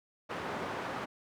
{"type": "band-pass noise", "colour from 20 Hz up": "white", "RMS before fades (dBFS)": -38, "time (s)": [0.29, 1.06], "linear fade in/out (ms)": 20, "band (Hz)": [120, 1200], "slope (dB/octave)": 12, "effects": []}